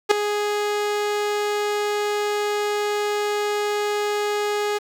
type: tone with ADSR envelope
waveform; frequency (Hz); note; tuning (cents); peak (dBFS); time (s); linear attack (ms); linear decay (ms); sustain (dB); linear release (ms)
sawtooth; 415.3; G#4; 0; -5; 0.09-4.79; 23; 4; -12; 20
effects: low-pass 7000 Hz 12 dB/octave + 7-bit